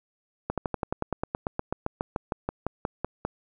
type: slowing click train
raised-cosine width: 1 ms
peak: -13 dBFS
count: 22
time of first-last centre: 0.5-3.25 s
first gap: 77 ms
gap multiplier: 1.05
effects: none